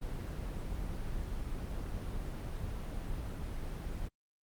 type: noise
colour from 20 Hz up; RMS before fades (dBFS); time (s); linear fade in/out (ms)
brown; -38; 0.01-4.09; 20
effects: Opus 24 kbps